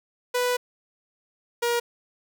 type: tone pair in turn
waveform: sawtooth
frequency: 493.9 / 474.8 Hz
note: B4 / A#4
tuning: 0 / +32 cents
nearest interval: minor second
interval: 68 cents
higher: first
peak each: -18 dBFS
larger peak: neither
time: 0.34-0.57 / 1.62-1.8 s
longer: first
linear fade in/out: 10 ms
effects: none